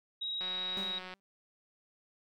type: tone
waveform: sine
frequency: 3818 Hz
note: A#7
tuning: 41 cents sharp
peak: -34 dBFS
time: 0.21-0.99 s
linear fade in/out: 10 ms
type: click train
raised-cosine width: 0.3 ms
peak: -29 dBFS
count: 135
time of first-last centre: 0.41-1.138 s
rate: 184 Hz
type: tone with exponential decay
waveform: sawtooth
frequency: 196 Hz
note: G3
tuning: in tune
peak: -35 dBFS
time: 0.77-1.2 s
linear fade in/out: 0 ms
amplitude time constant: 93 ms
effects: none